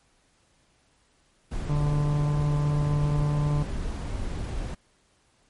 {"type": "noise", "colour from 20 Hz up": "brown", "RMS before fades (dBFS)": -31, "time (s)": [1.51, 4.75], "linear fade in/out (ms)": 10}
{"type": "harmonic tone", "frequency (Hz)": 146.83, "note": "D3", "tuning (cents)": 0, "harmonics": [1, 2, 3, 4, 5, 6, 7, 8], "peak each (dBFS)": [-22, -38, -41, -41, -48, -44, -42, -50], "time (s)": [1.69, 3.63], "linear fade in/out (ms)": 5}
{"effects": ["pink hiss -65 dBFS RMS until 5.49 s", "MP3 48 kbps"]}